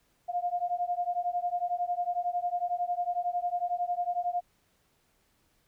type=beating tone pair; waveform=sine; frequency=702 / 713 Hz; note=F5 / F5; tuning=+9 / +36 cents; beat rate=11 Hz; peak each=-31 dBFS; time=0.28-4.41 s; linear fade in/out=20 ms; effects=pink hiss -70 dBFS RMS until 5.67 s